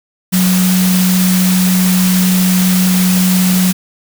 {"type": "tone in noise", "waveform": "sine", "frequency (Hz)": 184, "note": "F#3", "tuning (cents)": -9, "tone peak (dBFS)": -9, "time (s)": [0.32, 3.73], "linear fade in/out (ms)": 20, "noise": "white", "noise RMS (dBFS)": -18, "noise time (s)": [0.32, 3.73], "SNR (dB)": 6, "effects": []}